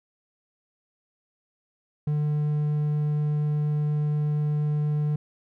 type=tone; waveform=triangle; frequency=149.3 Hz; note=D3; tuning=29 cents sharp; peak=-20 dBFS; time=2.07-5.16 s; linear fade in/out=5 ms; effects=none